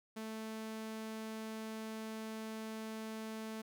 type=tone; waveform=sawtooth; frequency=220 Hz; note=A3; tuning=in tune; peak=-38 dBFS; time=0.16-3.62 s; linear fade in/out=10 ms; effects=none